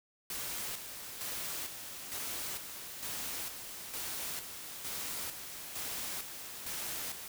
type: noise with tremolo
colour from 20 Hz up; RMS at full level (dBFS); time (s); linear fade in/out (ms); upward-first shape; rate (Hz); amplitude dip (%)
white; -39; 0.3-7.28; 2; square; 1.1; 50
effects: none